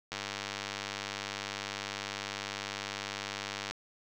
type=click train; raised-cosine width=0.2 ms; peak=-18 dBFS; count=360; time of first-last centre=0.12-3.71 s; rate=100 Hz; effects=none